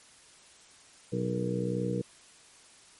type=harmonic tone with a mistuned harmonic; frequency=61.74 Hz; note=B1; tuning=in tune; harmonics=2 / 3 / 4 / 5 / 6 / 7 / 8; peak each=-34 / -33 / -41 / -37 / -41 / -40 / -34 dBFS; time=1.12-2.02 s; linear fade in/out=10 ms; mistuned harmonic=8; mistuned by=-67 cents; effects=white hiss -56 dBFS RMS until 2.99 s + MP3 48 kbps